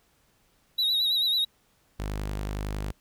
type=tone with vibrato; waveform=triangle; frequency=3848 Hz; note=B7; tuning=46 cents flat; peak=-21 dBFS; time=0.78-1.45 s; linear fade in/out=10 ms; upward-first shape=sine; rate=9.1 Hz; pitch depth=60 cents each way
type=tone; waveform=sawtooth; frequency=50.9 Hz; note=G#1; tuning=34 cents flat; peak=-26 dBFS; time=1.99-2.92 s; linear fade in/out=10 ms
effects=pink hiss -66 dBFS RMS until 3 s